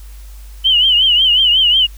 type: tone with vibrato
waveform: sine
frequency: 3005 Hz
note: F#7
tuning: 26 cents sharp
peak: -8 dBFS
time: 0.64-1.87 s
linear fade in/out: 20 ms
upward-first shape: triangle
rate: 5.5 Hz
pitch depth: 120 cents each way
effects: added 50 Hz sine -31 dBFS peak until 1.97 s + white hiss -46 dBFS RMS until 1.97 s